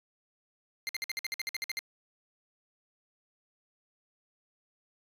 25% pulse tone bursts, 2093 Hz, C7, in tune, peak -28 dBFS, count 13, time 0.87-1.791 s, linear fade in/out 0 ms, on 21 ms, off 54 ms, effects resampled to 32000 Hz + 10-bit

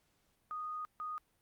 sine tone bursts at uneven times, 1238 Hz, D#6, 9 cents flat, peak -38 dBFS, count 2, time 0.51-0.85 / 1-1.18 s, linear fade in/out 0 ms, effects pink hiss -75 dBFS RMS until 1.41 s + Opus 48 kbps

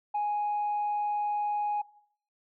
sine tone, 831 Hz, G#5, 1 cent sharp, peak -25 dBFS, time 0.14-1.82 s, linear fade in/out 10 ms, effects noise-tail reverb RT60 0.6 s tail -20 dB re dry + tanh soft clip ceiling -24 dBFS

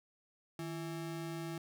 square ring-modulated tone, 246.9 Hz, B3, in tune, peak -37 dBFS, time 0.59-1.58 s, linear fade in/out 2 ms, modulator 90 Hz, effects none

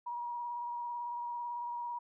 sine tone with vibrato, 957 Hz, A#5, 45 cents sharp, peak -36 dBFS, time 0.06-1.99 s, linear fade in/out 10 ms, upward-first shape triangle, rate 18 Hz, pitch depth 26 cents each way, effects none

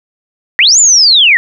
sine linear two-way sweep, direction up then down, 1800 to 7260 to 1800 Hz, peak -3 dBFS, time 0.59-1.37 s, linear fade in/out 0 ms, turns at 0.79 s, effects none

